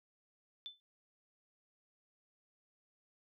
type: tone with exponential decay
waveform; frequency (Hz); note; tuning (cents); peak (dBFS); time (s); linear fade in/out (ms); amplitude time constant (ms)
sine; 3520; A7; 0; -39; 0.66-0.8; 0; 30
effects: none